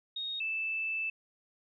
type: tone pair in turn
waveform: sine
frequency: 3729 / 2637 Hz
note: A#7 / E7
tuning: 0 / 0 cents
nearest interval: tritone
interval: 600 cents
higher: first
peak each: -34 / -31 dBFS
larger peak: second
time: 0.16-0.4 / 0.4-1.1 s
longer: second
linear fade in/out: 5 ms
effects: none